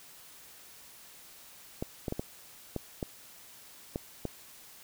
clicks, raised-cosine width 2 ms, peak -19 dBFS, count 8, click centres 1.825 / 2.082 / 2.124 / 2.195 / 2.763 / 3.028 / 3.959 / 4.253 s, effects white hiss -53 dBFS RMS until 4.83 s

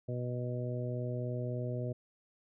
harmonic tone, 123.47 Hz, B2, in tune, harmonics 1 / 2 / 3 / 4 / 5, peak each -35 / -43 / -43 / -43 / -43 dBFS, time 0.08-1.93 s, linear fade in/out 10 ms, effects none

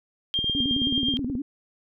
sine tone with tremolo, 3200 Hz, G7, 35 cents sharp, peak -21 dBFS, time 0.34-1.17 s, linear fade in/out 0 ms, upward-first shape triangle, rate 8.4 Hz, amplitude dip 50%
click train, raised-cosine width 3 ms, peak -20 dBFS, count 19, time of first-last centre 0.39-1.353 s, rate 18.7 Hz
sine tone with vibrato, 261.6 Hz, C4, in tune, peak -26 dBFS, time 0.55-1.42 s, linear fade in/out 5 ms, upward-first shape sine, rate 9.6 Hz, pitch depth 170 cents each way
effects none

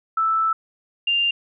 sine tone pair in turn, 1318.5 / 2794 Hz, E6 / F7, 0 / 0 cents, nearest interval octave + minor second, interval 1300 cents, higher second, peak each -17 dBFS, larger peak neither, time 0.17-0.53 / 1.07-1.31 s, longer first, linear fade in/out 5 ms, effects none

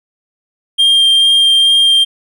triangle tone with vibrato, 3194 Hz, G7, 32 cents sharp, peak -5 dBFS, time 0.78-2.05 s, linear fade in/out 20 ms, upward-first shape sine, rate 2.3 Hz, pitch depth 8 cents each way, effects none

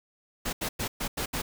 pink noise bursts at uneven times, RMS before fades -31 dBFS, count 6, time 0.45-0.53 / 0.61-0.69 / 0.79-0.88 / 1-1.08 / 1.17-1.26 / 1.33-1.42 s, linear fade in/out 10 ms, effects none

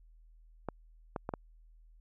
clicks, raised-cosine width 1 ms, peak -21 dBFS, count 4, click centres 0.687 / 1.162 / 1.291 / 1.338 s, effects added 40 Hz sine -56 dBFS peak until 2 s

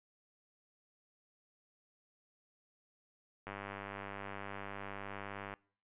click train, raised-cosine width 0.5 ms, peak -28 dBFS, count 207, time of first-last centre 3.47-5.538 s, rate 99.6 Hz, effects noise-tail reverb RT60 0.5 s tail -24 dB re dry + resampled to 8000 Hz

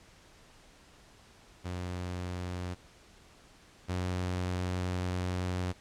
sawtooth tone pair in turn, 90 / 90.73 Hz, F#2 / F#2, -47 / -33 cents, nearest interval unison, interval 14 cents, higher second, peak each -31 / -27 dBFS, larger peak second, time 1.64-2.75 / 3.88-5.73 s, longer second, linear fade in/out 20 ms, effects pink hiss -58 dBFS RMS until 5.8 s + low-pass 8000 Hz 12 dB/octave

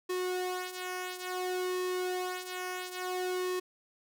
sawtooth tone with flanger, 365.5 Hz, F#4, 21 cents flat, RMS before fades -35 dBFS, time 0.09-3.6 s, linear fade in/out 10 ms, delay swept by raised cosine 1.4 to 3 ms, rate 0.58 Hz, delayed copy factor -0.65, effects none

